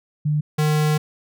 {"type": "tone pair in turn", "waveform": ["sine", "square"], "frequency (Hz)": [150, 152.27], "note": ["D3", "D#3"], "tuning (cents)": [37, -37], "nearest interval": "unison", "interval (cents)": 26, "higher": "second", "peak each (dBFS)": -17, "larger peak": "neither", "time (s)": [[0.25, 0.41], [0.58, 0.98]], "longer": "second", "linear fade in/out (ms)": 10, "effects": []}